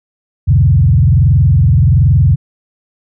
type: tone with frequency modulation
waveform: sine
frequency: 110 Hz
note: A2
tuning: in tune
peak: -5 dBFS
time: 0.47-2.36 s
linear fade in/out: 20 ms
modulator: 21.3 Hz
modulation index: 1.8
effects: none